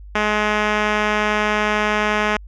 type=tone with low-pass filter; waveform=5% pulse; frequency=211.2 Hz; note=G#3; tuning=29 cents sharp; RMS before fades=-19 dBFS; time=0.15-2.37 s; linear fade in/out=5 ms; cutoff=3300 Hz; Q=0.76; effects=added 50 Hz sine -35 dBFS peak until 2.47 s

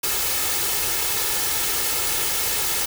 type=noise with comb filter; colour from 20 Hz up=white; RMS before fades=-23 dBFS; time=0.03-2.86 s; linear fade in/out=10 ms; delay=2.3 ms; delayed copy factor=+0.55; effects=none

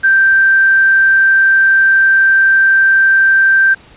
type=tone with quantisation; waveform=sine; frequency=1568 Hz; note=G6; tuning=in tune; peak=-6 dBFS; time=0.03-3.75 s; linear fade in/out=20 ms; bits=4; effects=pink hiss -42 dBFS RMS until 3.96 s + resampled to 8000 Hz

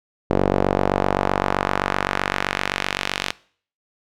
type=tone with band-pass filter sweep; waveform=sawtooth; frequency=47.76 Hz; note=G1; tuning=44 cents flat; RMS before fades=-22 dBFS; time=0.3-3.31 s; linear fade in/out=0 ms; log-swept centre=470 to 3200 Hz; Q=1.1; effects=noise-tail reverb RT60 0.5 s tail -21 dB re dry

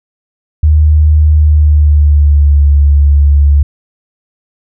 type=tone with pitch glide; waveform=sine; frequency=76.4 to 71.7 Hz; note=D#2 to D2; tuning=-31 to -41 cents; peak=-3 dBFS; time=0.63-3.63 s; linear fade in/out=5 ms; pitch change=-110 cents; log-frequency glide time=1.33-2.63 s; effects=none

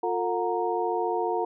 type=tone cluster; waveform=sine; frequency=355.5 / 449.9 / 726 / 931 Hz; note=F4 / A4 / F#5 / A#5; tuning=+31 / +39 / -33 / -2 cents; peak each=-30 / -29 / -30 / -30 dBFS; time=0.03-1.45 s; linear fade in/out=5 ms; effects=none

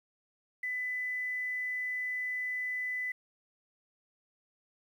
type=tone with quantisation; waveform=sine; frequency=2000 Hz; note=B6; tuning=21 cents sharp; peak=-32 dBFS; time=0.63-3.12 s; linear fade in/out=5 ms; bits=10; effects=none

